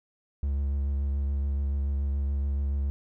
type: tone with vibrato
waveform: triangle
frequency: 69.8 Hz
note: C#2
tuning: 13 cents sharp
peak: -23 dBFS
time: 0.43-2.9 s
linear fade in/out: 0 ms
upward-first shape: triangle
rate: 7 Hz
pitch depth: 26 cents each way
effects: none